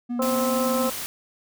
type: tone with vibrato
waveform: triangle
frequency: 240.1 Hz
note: B3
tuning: 49 cents flat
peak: -23 dBFS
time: 0.09-0.9 s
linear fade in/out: 20 ms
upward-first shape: triangle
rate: 6 Hz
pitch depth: 24 cents each way
type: harmonic tone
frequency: 261.3 Hz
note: C4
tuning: 2 cents flat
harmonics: 1 / 2 / 3 / 4 / 5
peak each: -34 / -24 / -35 / -31 / -31 dBFS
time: 0.19-0.9 s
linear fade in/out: 5 ms
type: noise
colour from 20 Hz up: white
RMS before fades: -32 dBFS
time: 0.22-1.06 s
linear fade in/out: 0 ms
effects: none